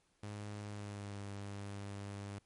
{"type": "tone with pitch glide", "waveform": "sawtooth", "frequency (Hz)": [103.83, 100.53], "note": ["G#2", "G2"], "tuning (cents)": [0, 44], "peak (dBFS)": -39, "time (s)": [0.23, 2.39], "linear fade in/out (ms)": 5, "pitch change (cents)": -56, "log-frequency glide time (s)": [0.66, 1.2], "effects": ["pink hiss -75 dBFS RMS until 2.45 s", "MP3 48 kbps"]}